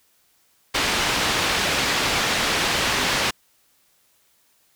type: low-pass noise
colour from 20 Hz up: white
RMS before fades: -22 dBFS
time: 0.74-3.31 s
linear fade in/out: 10 ms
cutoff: 3800 Hz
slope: 12 dB/octave
effects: white hiss -62 dBFS RMS until 4.75 s

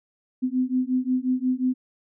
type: beating tone pair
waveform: sine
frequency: 252.4 / 258 Hz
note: B3 / C4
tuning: +38 / -24 cents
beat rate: 5.6 Hz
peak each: -24 / -24 dBFS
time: 0.42-1.74 s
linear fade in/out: 20 ms
effects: none

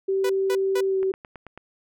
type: tone with pitch glide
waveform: sine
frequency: 386.5 to 381.8 Hz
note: G4 to G4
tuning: -24 to -46 cents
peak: -20 dBFS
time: 0.08-1.12 s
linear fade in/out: 10 ms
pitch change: -22 cents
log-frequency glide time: 0.88-0.98 s
type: tone bursts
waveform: sawtooth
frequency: 493.9 Hz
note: B4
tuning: in tune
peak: -22 dBFS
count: 3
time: 0.24-0.808 s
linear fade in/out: 5 ms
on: 56 ms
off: 200 ms
type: click train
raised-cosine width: 0.5 ms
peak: -25 dBFS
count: 6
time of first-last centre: 1.03-1.576 s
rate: 9.16 Hz
effects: none

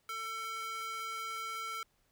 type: tone with high-pass filter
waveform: square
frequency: 447.3 Hz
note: A4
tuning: 28 cents sharp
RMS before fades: -40 dBFS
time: 0.09-1.83 s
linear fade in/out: 2 ms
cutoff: 1500 Hz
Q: 2.7
effects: pink hiss -74 dBFS RMS until 2.11 s

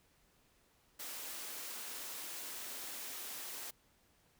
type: high-pass noise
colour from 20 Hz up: white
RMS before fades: -45 dBFS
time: 0.99-3.71 s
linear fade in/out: 10 ms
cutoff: 220 Hz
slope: 48 dB/octave
effects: pink hiss -71 dBFS RMS until 4.39 s

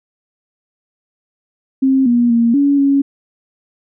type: tone with pitch steps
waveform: sine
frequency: 266.2 / 239.6 / 233 / 282.6 / 277.9 Hz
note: C4 / A#3 / A#3 / C#4 / C#4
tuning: +30 / +48 / -1 / +34 / +4 cents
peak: -9 dBFS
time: 1.82-3.02 s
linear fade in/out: 10 ms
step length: 240 ms
effects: none

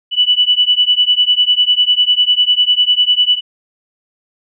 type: beating tone pair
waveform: sine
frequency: 2960 / 2970 Hz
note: F#7 / F#7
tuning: 0 / +6 cents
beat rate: 10 Hz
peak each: -12 dBFS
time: 0.11-3.41 s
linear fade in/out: 50 ms
effects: none

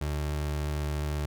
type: tone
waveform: 30% pulse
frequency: 74.3 Hz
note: D2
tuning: 21 cents sharp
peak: -26 dBFS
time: 0.01-1.26 s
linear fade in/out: 5 ms
effects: none

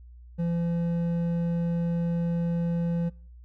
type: tone with hard clipping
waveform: triangle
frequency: 170 Hz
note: F3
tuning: 46 cents flat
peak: -26 dBFS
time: 0.38-3.1 s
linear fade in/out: 20 ms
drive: 10 dB
effects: noise-tail reverb RT60 0.5 s tail -24 dB re dry + added 60 Hz sine -45 dBFS peak until 3.44 s

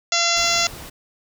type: harmonic tone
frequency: 684 Hz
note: F5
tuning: 36 cents flat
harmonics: 1 / 2 / 3 / 4 / 5 / 6 / 7 / 8 / 9 / 10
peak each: -26 / -26 / -26 / -26 / -26 / -26 / -26 / -26 / -26 / -26 dBFS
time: 0.12-0.67 s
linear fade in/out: 2 ms
type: noise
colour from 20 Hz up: pink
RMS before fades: -37 dBFS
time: 0.36-0.9 s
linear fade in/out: 10 ms
effects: none

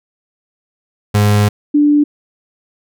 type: tone pair in turn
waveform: 35% pulse / sine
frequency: 103.83 / 293.7 Hz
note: G#2 / D4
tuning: 0 / 0 cents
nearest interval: octave + tritone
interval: 1800 cents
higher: second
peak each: -7 dBFS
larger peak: neither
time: 1.14-1.49 / 1.74-2.04 s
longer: first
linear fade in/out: 10 ms
effects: none

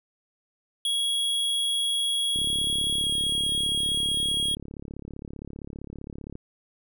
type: tone with pitch glide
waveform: square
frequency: 3322 to 3299 Hz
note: G#7 to G#7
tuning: 0 to -12 cents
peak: -24 dBFS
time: 0.85-4.55 s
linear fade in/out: 2 ms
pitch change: -12 cents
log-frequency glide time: 2.98-3.08 s
type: click train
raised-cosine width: 3 ms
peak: -25 dBFS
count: 142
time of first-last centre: 2.36-6.354 s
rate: 35.3 Hz
effects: none

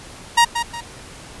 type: tone with echo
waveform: sawtooth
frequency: 940 Hz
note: A#5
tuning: 14 cents sharp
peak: -6 dBFS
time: 0.37-0.45 s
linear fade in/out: 10 ms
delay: 180 ms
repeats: 2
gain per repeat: -9 dB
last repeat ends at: 0.81 s
effects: pink hiss -39 dBFS RMS until 1.4 s + resampled to 24000 Hz

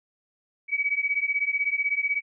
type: beating tone pair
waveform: sine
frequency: 2265 / 2281 Hz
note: C#7 / C#7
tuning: +37 / +49 cents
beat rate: 16 Hz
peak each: -26 dBFS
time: 0.68-2.22 s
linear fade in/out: 50 ms
effects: none

